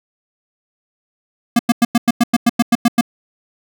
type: tone bursts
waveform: square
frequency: 236.1 Hz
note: A#3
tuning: 22 cents sharp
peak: -9 dBFS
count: 12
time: 1.56-3.011 s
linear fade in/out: 5 ms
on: 32 ms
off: 97 ms
effects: none